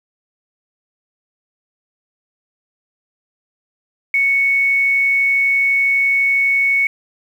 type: tone with quantisation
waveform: sine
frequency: 2217 Hz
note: C#7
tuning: in tune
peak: -12 dBFS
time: 4.14-6.87 s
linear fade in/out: 2 ms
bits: 7
effects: none